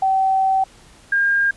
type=tone pair in turn; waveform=sine; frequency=767 / 1611.2 Hz; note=G5 / G6; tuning=-38 / +47 cents; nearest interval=octave + minor second; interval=1285 cents; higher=second; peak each=-14 dBFS; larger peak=neither; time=0.02-0.64 / 1.12-1.51 s; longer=first; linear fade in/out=5 ms; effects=pink hiss -48 dBFS RMS until 1.56 s + resampled to 24000 Hz